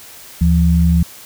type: tone pair together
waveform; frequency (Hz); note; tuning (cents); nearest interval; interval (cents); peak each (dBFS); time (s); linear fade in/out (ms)
sine; 75.73 / 170; D#2 / F3; -46 / -46; octave + major second; 1400; -12 / -12; 0.41-1.03; 5
effects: white hiss -38 dBFS RMS until 1.25 s